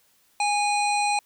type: harmonic tone with a mistuned harmonic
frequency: 823 Hz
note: G#5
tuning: 16 cents flat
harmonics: 1 / 3 / 5 / 7 / 9 / 10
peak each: -22 / -27 / -32 / -40 / -40 / -35 dBFS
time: 0.4-1.19 s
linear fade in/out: 2 ms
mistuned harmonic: 7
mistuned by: +17 cents
effects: white hiss -63 dBFS RMS until 1.25 s